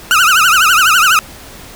30% pulse tone with vibrato, 1368 Hz, F6, 36 cents flat, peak -4 dBFS, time 0.11-1.19 s, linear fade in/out 0 ms, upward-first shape triangle, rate 12 Hz, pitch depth 220 cents each way, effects pink hiss -34 dBFS RMS until 1.75 s

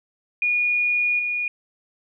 sine tone with level steps, 2444 Hz, D#7, 32 cents flat, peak -18 / -22 dBFS, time 0.42-1.48 s, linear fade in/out 2 ms, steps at 1.19 s, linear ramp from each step 2 ms, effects none

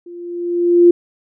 sine tone with level ramp, 347.8 Hz, F4, 7 cents flat, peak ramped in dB -32 to -3 dBFS, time 0.06-0.91 s, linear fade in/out 5 ms, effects none

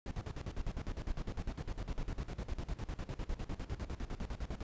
brown noise with tremolo, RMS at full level -38 dBFS, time 0.06-4.63 s, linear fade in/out 2 ms, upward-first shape square, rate 9.9 Hz, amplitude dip 80%, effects resampled to 16000 Hz

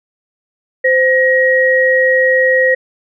sine tone pair together, 517 / 1893.1 Hz, C5 / A#6, -21 / +26 cents, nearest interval octave + minor seventh, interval 2247 cents, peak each -11 dBFS, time 0.84-2.75 s, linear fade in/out 10 ms, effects none

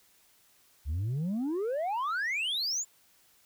sine exponential sweep, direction up, 67.5 to 7330 Hz, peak -26 dBFS, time 0.85-2.85 s, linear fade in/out 50 ms, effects tanh soft clip ceiling -28 dBFS + white hiss -64 dBFS RMS until 3.45 s

